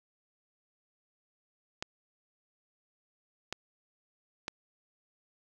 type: clicks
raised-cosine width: 0.2 ms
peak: -17 dBFS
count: 3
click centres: 1.825 / 3.526 / 4.481 s
effects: 8-bit